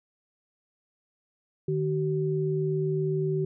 sine tone pair together, 152.8 / 380.6 Hz, D#3 / F#4, -31 / +49 cents, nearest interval octave + major third, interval 1580 cents, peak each -27 dBFS, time 1.68-3.45 s, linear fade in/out 5 ms, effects none

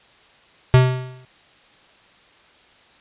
square tone with exponential decay, 128 Hz, C3, 38 cents flat, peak -7 dBFS, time 0.74-1.25 s, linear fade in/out 0 ms, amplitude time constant 110 ms, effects white hiss -52 dBFS RMS until 3 s + resampled to 8000 Hz

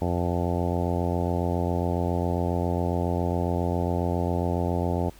harmonic tone, 87.31 Hz, F2, in tune, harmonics 1 / 2 / 3 / 4 / 5 / 6 / 7 / 8 / 9 / 10, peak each -27 / -30 / -32 / -33 / -34 / -35 / -35 / -36 / -37 / -37 dBFS, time 0.01-5.1 s, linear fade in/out 10 ms, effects added 50 Hz sine -52 dBFS peak until 5.19 s + pink hiss -53 dBFS RMS until 5.19 s

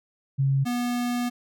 sine / square tone pair in turn, 136.5 / 243.2 Hz, C#3 / B3, -26 / -26 cents, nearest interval minor seventh, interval 1000 cents, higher second, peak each -19 / -25 dBFS, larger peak first, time 0.38-0.65 / 0.65-1.3 s, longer second, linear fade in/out 20 ms, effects none

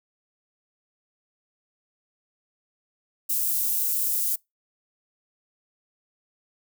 white high-pass noise, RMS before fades -25 dBFS, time 3.29-4.36 s, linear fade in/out 10 ms, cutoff 11000 Hz, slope 12 dB/octave, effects noise-tail reverb RT60 0.2 s tail -26 dB re dry

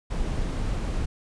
brown noise, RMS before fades -27 dBFS, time 0.1-1.06 s, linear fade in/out 10 ms, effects resampled to 22050 Hz

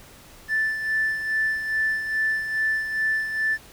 triangle tone with tremolo, 1760 Hz, A6, in tune, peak -16 dBFS, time 0.48-3.58 s, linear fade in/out 50 ms, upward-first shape sine, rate 2.4 Hz, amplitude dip 65%, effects tanh soft clip ceiling -17 dBFS + pink hiss -48 dBFS RMS until 3.72 s

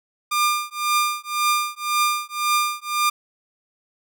sawtooth tone with tremolo, 1200 Hz, D6, 37 cents sharp, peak -12 dBFS, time 0.31-3.1 s, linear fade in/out 10 ms, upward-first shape triangle, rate 1.9 Hz, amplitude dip 100%, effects none

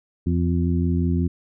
harmonic tone with a mistuned harmonic, 85.6 Hz, F2, 34 cents flat, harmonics 1 / 2 / 3 / 4, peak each -21 / -23 / -25 / -31 dBFS, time 0.26-1.28 s, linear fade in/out 10 ms, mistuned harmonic 4, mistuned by +35 cents, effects none

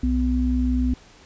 sine tone pair together, 62.7 / 251.8 Hz, B1 / B3, +27 / +34 cents, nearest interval 2 octaves, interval 2407 cents, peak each -21 dBFS, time 0.03-0.94 s, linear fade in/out 5 ms, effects pink hiss -50 dBFS RMS until 1.25 s + resampled to 16000 Hz

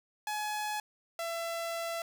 sawtooth tone pair in turn, 845 / 670.7 Hz, G#5 / E5, +30 / +30 cents, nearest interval major third, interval 400 cents, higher first, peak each -29 / -30 dBFS, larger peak first, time 0.27-0.8 / 1.19-2.02 s, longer second, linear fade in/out 2 ms, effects none

